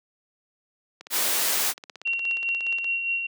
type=click train; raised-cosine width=0.2 ms; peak=-23 dBFS; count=32; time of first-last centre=1.01-2.844 s; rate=16.9 Hz
type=noise; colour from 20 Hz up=white; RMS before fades=-24 dBFS; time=1.1-1.74 s; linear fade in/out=50 ms
type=tone with tremolo; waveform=sine; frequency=2744 Hz; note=F7; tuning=31 cents flat; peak=-22 dBFS; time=2.05-3.27 s; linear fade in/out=10 ms; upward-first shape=sine; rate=4.9 Hz; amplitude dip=45%
effects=high-pass 300 Hz 12 dB/octave